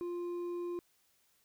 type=tone with hard clipping; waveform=sine; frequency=349.4 Hz; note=F4; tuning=1 cent sharp; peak=-37 dBFS; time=0.01-0.79 s; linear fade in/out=0 ms; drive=4 dB; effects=white hiss -72 dBFS RMS until 1.44 s